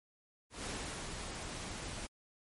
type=noise with ADSR envelope; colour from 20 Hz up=pink; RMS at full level=-40 dBFS; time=0.5-2.07 s; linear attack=150 ms; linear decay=370 ms; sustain=-3 dB; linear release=15 ms; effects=MP3 48 kbps